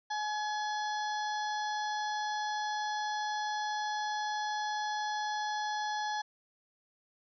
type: harmonic tone with a mistuned harmonic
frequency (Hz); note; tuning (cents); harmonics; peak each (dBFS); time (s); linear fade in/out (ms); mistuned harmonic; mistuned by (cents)
846; G#5; +32; 1 / 2 / 4 / 5 / 6 / 7; -33 / -39 / -45 / -47 / -49 / -50; 0.1-6.22; 10; 7; -23
effects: none